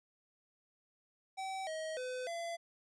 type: tone with pitch steps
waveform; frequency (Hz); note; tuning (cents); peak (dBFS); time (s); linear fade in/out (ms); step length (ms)
square; 767 / 633 / 506 / 678; G5 / D#5 / B4 / E5; -38 / +30 / +42 / +49; -39; 1.37-2.57; 20; 300
effects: resampled to 22050 Hz